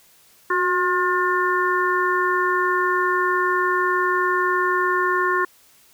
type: harmonic tone with a mistuned harmonic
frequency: 356.8 Hz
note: F4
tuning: 37 cents sharp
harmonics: 1 / 3 / 4 / 5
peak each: -23 / -21 / -25 / -24 dBFS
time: 0.5-5.45 s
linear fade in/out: 5 ms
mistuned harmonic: 1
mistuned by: +48 cents
effects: white hiss -54 dBFS RMS until 5.93 s